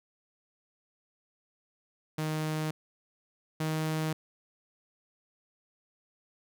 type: tone pair in turn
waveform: sawtooth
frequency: 155.56 / 157.1 Hz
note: D#3 / D#3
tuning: 0 / +17 cents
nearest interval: unison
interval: 17 cents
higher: second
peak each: -26 / -25 dBFS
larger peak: second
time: 2.18-2.71 / 3.6-4.13 s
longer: neither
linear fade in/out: 5 ms
effects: none